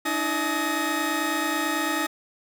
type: tone cluster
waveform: 35% pulse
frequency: 295 / 324.1 / 855 / 1263 / 1857 Hz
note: D4 / E4 / A5 / D#6 / A#6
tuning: +8 / -29 / -50 / +26 / -7 cents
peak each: -29 / -28 / -30 / -29 / -28 dBFS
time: 0.05-2.07 s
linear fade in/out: 10 ms
effects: none